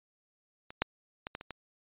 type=clicks; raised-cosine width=0.3 ms; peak=-29 / -10 / -21 / -21 / -28 / -23 dBFS; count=6; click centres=0.705 / 0.82 / 1.269 / 1.351 / 1.411 / 1.507 s; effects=resampled to 8000 Hz